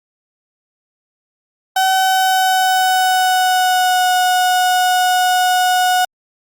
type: tone with pitch glide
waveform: 35% pulse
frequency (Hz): 759 to 731.9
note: F#5 to F#5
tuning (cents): +44 to -19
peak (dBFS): -10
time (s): 1.76-6.05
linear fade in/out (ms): 5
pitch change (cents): -63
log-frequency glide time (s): 2.02-4.12
effects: Opus 48 kbps